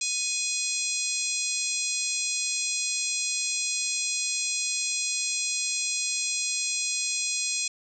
harmonic tone with a mistuned harmonic, 830.6 Hz, G#5, in tune, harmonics 3 / 4 / 5 / 6 / 7 / 8 / 9 / 10, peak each -33 / -38 / -34 / -37 / -34 / -34 / -32 / -38 dBFS, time 0.01-7.68 s, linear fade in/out 5 ms, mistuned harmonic 4, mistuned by +26 cents, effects none

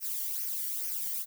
violet noise with flanger, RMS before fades -34 dBFS, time 0-1.26 s, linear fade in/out 50 ms, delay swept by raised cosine 0.25 to 0.8 ms, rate 2.3 Hz, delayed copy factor -0.65, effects none

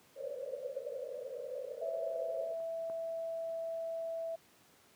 pink band-pass noise, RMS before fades -42 dBFS, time 0.15-2.56 s, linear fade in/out 50 ms, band 490 to 570 Hz, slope 96 dB/octave
sine tone, 659 Hz, E5, 1 cent flat, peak -36 dBFS, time 1.81-4.36 s, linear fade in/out 10 ms
clicks, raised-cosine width 1 ms, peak -43 / -35 dBFS, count 2, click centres 2.602 / 2.899 s
effects pink hiss -64 dBFS RMS until 4.95 s + high-pass 150 Hz 12 dB/octave

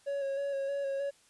triangle tone with vibrato, 554.4 Hz, C#5, in tune, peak -29 dBFS, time 0.06-1.11 s, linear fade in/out 20 ms, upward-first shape square, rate 3.2 Hz, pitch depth 21 cents each way, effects white hiss -64 dBFS RMS until 1.29 s + resampled to 24000 Hz

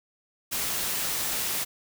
white noise, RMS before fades -29 dBFS, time 0.51-1.65 s, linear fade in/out 20 ms, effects none

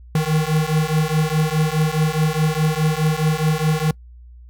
square beating tone pair, 153.6 / 158.4 Hz, D#3 / D#3, -22 / +31 cents, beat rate 4.8 Hz, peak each -20 dBFS, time 0.15-3.91 s, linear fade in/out 2 ms, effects noise-tail reverb RT60 0.1 s tail -24 dB re dry + added 60 Hz sine -39 dBFS peak until 4.49 s

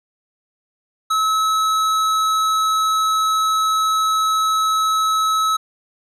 triangle tone with hard clipping, 1293 Hz, E6, 34 cents flat, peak -17 dBFS, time 1.1-5.57 s, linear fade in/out 10 ms, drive 17 dB, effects none

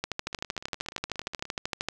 two click trains, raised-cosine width 0.2 ms, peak -12 / -24 dBFS, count 25 / 21, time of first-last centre 0.04-1.886 / 0.27-1.453 s, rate 13 / 16.9 Hz, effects none

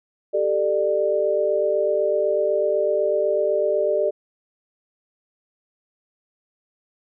sine chord, G suspended second, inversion none, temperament equal with one note detuned, 392 / 440 / 597.3 Hz, G4 / A4 / D5, 0 / 0 / +29 cents, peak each -24 / -24 / -20 dBFS, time 0.33-4.11 s, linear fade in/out 20 ms, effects none

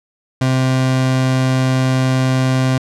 30% pulse tone, 130.2 Hz, C3, 8 cents flat, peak -10 dBFS, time 0.41-2.78 s, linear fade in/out 5 ms, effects low-pass 8000 Hz 12 dB/octave

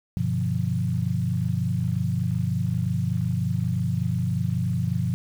sine chord, G dominant seventh, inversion none, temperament equal, 98 / 123.47 / 146.83 / 174.61 Hz, G2 / B2 / D3 / F3, 0 / 0 / 0 / 0 cents, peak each -28 / -26 / -31 / -27 dBFS, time 0.17-5.14 s, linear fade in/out 0 ms, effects 8-bit

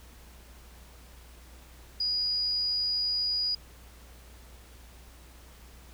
sine tone, 4904 Hz, D#8, 26 cents flat, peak -26 dBFS, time 2-3.55 s, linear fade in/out 5 ms, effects added 60 Hz sine -50 dBFS peak until 5.93 s + pink hiss -55 dBFS RMS until 5.93 s

